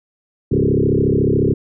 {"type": "tone with frequency modulation", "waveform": "sine", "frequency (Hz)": 260.2, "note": "C4", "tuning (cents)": -9, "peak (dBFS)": -12, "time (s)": [0.51, 1.54], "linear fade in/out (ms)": 10, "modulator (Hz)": 34, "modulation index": 5.2, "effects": []}